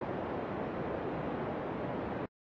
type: band-pass noise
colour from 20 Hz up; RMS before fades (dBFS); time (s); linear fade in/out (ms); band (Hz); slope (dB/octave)
white; -37; 0.01-2.26; 5; 110 to 620; 12
effects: low-pass 3000 Hz 12 dB/octave + AAC 32 kbps